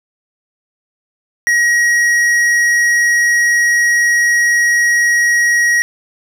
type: tone with tanh clipping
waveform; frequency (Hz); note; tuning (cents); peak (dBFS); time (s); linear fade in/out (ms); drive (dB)
sine; 1898; A#6; +31; -11; 1.47-5.82; 0; 11
effects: none